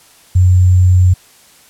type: tone with sample-and-hold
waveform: sine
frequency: 91 Hz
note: F#2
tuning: 28 cents flat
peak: -5 dBFS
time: 0.35-1.14 s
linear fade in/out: 10 ms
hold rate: 7350 Hz
effects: white hiss -45 dBFS RMS until 1.69 s + low-pass 12000 Hz 12 dB/octave